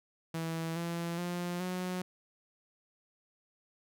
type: tone with pitch steps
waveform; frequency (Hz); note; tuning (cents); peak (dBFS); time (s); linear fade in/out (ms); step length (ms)
sawtooth; 163.7 / 169.67 / 175.86 / 182.27; E3 / F3 / F3 / F#3; -12 / -50 / +12 / -26; -30; 0.34-2.02; 5; 420
effects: none